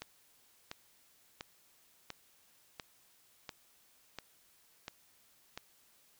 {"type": "click train", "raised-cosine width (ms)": 0.2, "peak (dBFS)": -24, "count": 9, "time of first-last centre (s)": [0.02, 5.576], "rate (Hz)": 1.44, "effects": ["white hiss -67 dBFS RMS until 6.19 s"]}